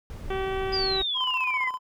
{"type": "noise", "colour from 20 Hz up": "brown", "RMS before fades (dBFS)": -36, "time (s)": [0.1, 1.03], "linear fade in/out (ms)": 0}
{"type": "harmonic tone", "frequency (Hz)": 383.6, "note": "G4", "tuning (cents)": -37, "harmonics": [1, 2, 3, 4, 5, 6, 7, 8, 9], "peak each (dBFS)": [-28, -34, -38, -40, -42, -44, -45, -46, -47], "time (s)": [0.3, 1.02], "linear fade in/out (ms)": 5}
{"type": "exponential sweep", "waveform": "sine", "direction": "down", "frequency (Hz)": [4978, 1975.5], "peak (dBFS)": -25, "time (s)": [0.72, 1.7], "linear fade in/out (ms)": 20}
{"type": "tone with tremolo", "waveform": "triangle", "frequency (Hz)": 1019, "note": "C6", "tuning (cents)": -46, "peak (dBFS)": -24, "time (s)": [1.14, 1.79], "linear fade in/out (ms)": 50, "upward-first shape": "square", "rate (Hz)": 15, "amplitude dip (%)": 60}
{"effects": []}